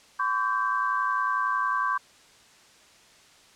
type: tone cluster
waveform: sine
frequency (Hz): 1023 / 1134 / 1567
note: C6 / C#6 / G6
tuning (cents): -39 / +39 / -1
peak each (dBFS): -29 / -26 / -29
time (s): 0.19-1.98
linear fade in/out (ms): 10
effects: white hiss -55 dBFS RMS until 3.55 s + low-pass 7000 Hz 12 dB/octave